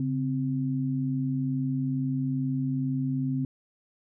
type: tone pair together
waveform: sine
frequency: 138.59 / 260.9 Hz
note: C#3 / C4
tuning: 0 / -5 cents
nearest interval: major seventh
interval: 1095 cents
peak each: -28 dBFS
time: 0-3.45 s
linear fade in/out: 2 ms
effects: none